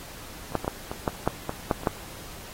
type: clicks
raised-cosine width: 1 ms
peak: -24 / -9 / -17 / -11 / -18 / -9 / -7 / -14 / -7 / -24 / -7 dBFS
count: 11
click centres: 0.522 / 0.553 / 0.646 / 0.679 / 0.915 / 1.078 / 1.276 / 1.494 / 1.712 / 1.834 / 1.872 s
effects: pink hiss -43 dBFS RMS until 2.53 s + AAC 48 kbps